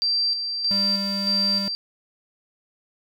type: tone with tremolo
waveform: sine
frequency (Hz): 4700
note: D8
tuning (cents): +1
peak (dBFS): -19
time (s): 0.02-1.75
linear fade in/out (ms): 0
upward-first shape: square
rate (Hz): 1.6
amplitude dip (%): 50
type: tone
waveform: square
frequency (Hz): 197.6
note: G3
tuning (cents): +14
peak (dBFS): -28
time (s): 0.71-1.68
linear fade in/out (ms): 0
effects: none